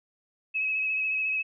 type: tone with vibrato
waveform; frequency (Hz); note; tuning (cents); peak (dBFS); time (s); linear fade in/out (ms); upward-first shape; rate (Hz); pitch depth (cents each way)
sine; 2567; E7; -47; -25; 0.54-1.43; 20; sine; 14; 24
effects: none